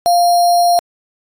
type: tone with sample-and-hold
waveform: sine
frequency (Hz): 698.5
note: F5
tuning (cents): 0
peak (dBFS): -8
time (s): 0.06-0.79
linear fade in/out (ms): 0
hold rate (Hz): 4900
effects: AAC 64 kbps